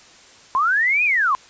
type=linear two-way sweep; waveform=sine; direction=up then down; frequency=1000 to 2538 to 1000 Hz; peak=-15 dBFS; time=0.55-1.35 s; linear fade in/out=0 ms; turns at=1.04 s; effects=white hiss -47 dBFS RMS until 1.49 s + resampled to 16000 Hz